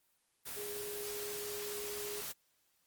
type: tone in noise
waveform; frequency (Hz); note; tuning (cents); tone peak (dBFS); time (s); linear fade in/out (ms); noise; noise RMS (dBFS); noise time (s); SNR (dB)
sine; 413.1; G#4; -9; -42; 0.56-2.22; 20; white; -43; 0.45-2.33; -2
effects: white hiss -75 dBFS RMS until 2.86 s + Opus 24 kbps